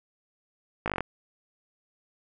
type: slowing click train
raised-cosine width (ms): 0.5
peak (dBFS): -13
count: 8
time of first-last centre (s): 0.86-1.007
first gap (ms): 18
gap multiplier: 1.05
effects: none